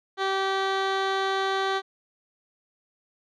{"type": "tone with low-pass filter", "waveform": "15% pulse", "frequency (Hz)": 386.6, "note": "G4", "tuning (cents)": -24, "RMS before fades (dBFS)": -26, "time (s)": [0.17, 1.82], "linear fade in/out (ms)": 50, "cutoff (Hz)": 3500, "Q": 1.4, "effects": []}